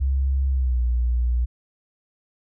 sine tone with pitch glide, 67.2 to 60.22 Hz, C2 to B1, +47 to -43 cents, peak -18 dBFS, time 0-1.46 s, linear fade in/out 20 ms, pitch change -190 cents, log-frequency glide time 0.49-0.82 s, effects none

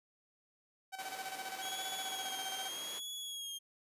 sawtooth tone with tremolo, 764 Hz, G5, 45 cents flat, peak -36 dBFS, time 0.92-2.69 s, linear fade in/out 20 ms, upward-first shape square, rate 15 Hz, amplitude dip 65%
pink noise, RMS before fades -46 dBFS, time 0.98-3 s, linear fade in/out 20 ms
sawtooth tone with vibrato, 3283 Hz, G#7, 21 cents flat, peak -38 dBFS, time 1.61-3.59 s, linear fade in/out 20 ms, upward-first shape sine, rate 0.83 Hz, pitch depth 52 cents each way
effects high-pass 400 Hz 12 dB/octave + resampled to 32000 Hz

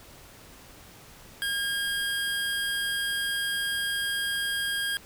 25% pulse tone, 1620 Hz, G#6, 43 cents flat, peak -23 dBFS, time 1.42-4.97 s, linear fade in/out 0 ms, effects pink hiss -50 dBFS RMS until 5.05 s

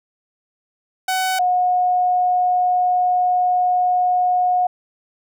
sawtooth / sine tone pair in turn, 750 / 724.9 Hz, F#5 / F#5, +23 / -36 cents, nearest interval minor second, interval 59 cents, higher first, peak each -14 dBFS, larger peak neither, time 1.08-1.39 / 1.39-4.67 s, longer second, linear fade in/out 5 ms, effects none

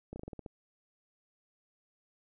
slowing click train, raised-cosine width 2 ms, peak -29 dBFS, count 8, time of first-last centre 0.13-0.462 s, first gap 30 ms, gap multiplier 1.15, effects none

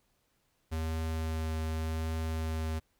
square tone with vibrato, 80 Hz, D#2, 49 cents sharp, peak -32 dBFS, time 0.71-2.8 s, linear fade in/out 20 ms, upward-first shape triangle, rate 0.87 Hz, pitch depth 10 cents each way, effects pink hiss -74 dBFS RMS until 2.99 s

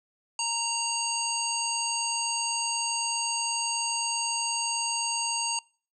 harmonic tone with a mistuned harmonic, 927 Hz, A#5, 10 cents flat, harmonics 1 / 3 / 5 / 7 / 9, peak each -33 / -33 / -33 / -33 / -33 dBFS, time 0.39-5.59 s, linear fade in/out 2 ms, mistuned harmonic 7, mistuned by +33 cents, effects noise-tail reverb RT60 0.4 s tail -25 dB re dry

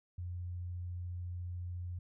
sine tone, 88.6 Hz, F2, 25 cents sharp, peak -38 dBFS, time 0.18-1.99 s, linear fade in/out 5 ms, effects none

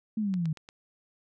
sine exponential sweep, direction down, 224.1 to 151.7 Hz, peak -26 dBFS, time 0.17-0.53 s, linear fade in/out 5 ms
click train, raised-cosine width 0.2 ms, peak -28 dBFS, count 4, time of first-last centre 0.34-0.689 s, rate 8.6 Hz
effects none

